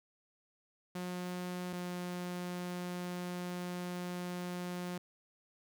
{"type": "tone pair in turn", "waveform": "sawtooth", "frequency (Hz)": [179.7, 178.25], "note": ["F3", "F3"], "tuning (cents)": [50, 36], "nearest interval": "unison", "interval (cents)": 14, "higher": "first", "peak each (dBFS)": [-34, -34], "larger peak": "neither", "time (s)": [[0.95, 1.73], [1.73, 4.98]], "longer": "second", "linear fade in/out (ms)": 5, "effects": []}